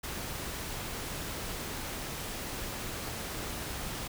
pink noise, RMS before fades -38 dBFS, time 0.03-4.08 s, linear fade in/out 10 ms, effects none

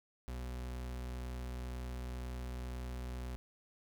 40% pulse tone, 62 Hz, B1, 7 cents sharp, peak -39 dBFS, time 0.28-3.36 s, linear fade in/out 0 ms, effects none

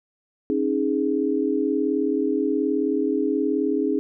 sine chord, C# suspended second, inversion none, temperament equal with one note detuned, 272.3 / 311.1 / 415.3 Hz, C#4 / D#4 / G#4, -31 / 0 / 0 cents, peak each -24 dBFS, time 0.5-3.99 s, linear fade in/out 0 ms, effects none

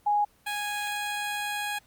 sine / 15% pulse tone pair in turn, 828 / 828 Hz, G#5 / G#5, -5 / -5 cents, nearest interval unison, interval 0 cents, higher neither, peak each -21 / -23 dBFS, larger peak first, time 0.06-0.25 / 0.46-1.79 s, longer second, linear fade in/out 10 ms, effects pink hiss -62 dBFS RMS until 1.86 s + Opus 24 kbps

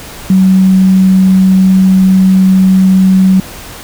sine tone, 188.7 Hz, F#3, 34 cents sharp, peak -3 dBFS, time 0.3-3.4 s, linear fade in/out 2 ms, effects pink hiss -28 dBFS RMS until 3.83 s

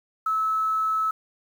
sine tone, 1300 Hz, E6, 24 cents flat, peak -21 dBFS, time 0.26-1.11 s, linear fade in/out 5 ms, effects 8-bit

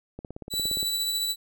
click train, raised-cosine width 2 ms, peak -24 dBFS, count 12, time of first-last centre 0.19-0.83 s, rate 17.2 Hz
sawtooth tone with tremolo, 3951 Hz, B7, in tune, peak -21 dBFS, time 0.5-1.36 s, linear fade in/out 50 ms, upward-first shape triangle, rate 14 Hz, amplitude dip 35%
effects none

